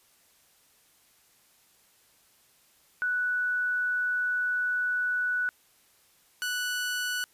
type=tone pair in turn; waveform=sine / sawtooth; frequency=1480 / 1480 Hz; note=F#6 / F#6; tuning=0 / 0 cents; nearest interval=unison; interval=0 cents; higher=neither; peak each=-25 dBFS; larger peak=neither; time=3.02-5.49 / 6.42-7.24 s; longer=first; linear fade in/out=0 ms; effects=white hiss -63 dBFS RMS until 7.33 s + resampled to 32000 Hz